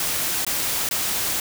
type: noise with dropouts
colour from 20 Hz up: white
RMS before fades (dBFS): -24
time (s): 0-1.4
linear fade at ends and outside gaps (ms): 2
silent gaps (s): 0.449-0.466 / 0.89-0.91
effects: none